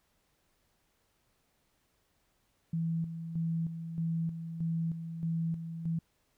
sine tone with tremolo, 164.81 Hz, E3, in tune, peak -29 dBFS, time 2.73-5.99 s, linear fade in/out 5 ms, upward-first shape square, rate 1.6 Hz, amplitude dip 60%, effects pink hiss -74 dBFS RMS until 6.37 s

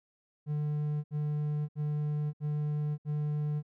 triangle tone bursts, 149.2 Hz, D3, 28 cents sharp, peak -27 dBFS, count 5, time 0.46-3.628 s, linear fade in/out 50 ms, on 580 ms, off 67 ms, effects none

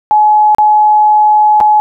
sine tone with dropouts, 848 Hz, G#5, 36 cents sharp, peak -4 dBFS, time 0.11-1.8 s, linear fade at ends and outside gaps 0 ms, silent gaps 0.548-0.584 / 1.603-1.61 s, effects none

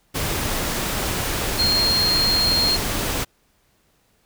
sine tone in noise, 4228 Hz, C8, 17 cents sharp, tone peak -17 dBFS, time 1.58-2.77 s, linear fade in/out 20 ms, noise pink, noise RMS -24 dBFS, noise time 0.14-3.25 s, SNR +4 dB, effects pink hiss -63 dBFS RMS until 4.25 s

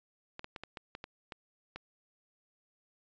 clicks, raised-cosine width 0.3 ms, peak -26 dBFS, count 9, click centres 0.394 / 0.444 / 0.562 / 0.636 / 0.772 / 0.951 / 1.041 / 1.322 / 1.76 s, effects resampled to 16000 Hz

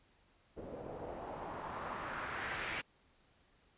white noise with low-pass filter sweep, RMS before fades -43 dBFS, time 0.56-2.82 s, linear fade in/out 20 ms, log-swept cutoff 440 to 2300 Hz, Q 2, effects pink hiss -70 dBFS RMS until 3.77 s + resampled to 8000 Hz

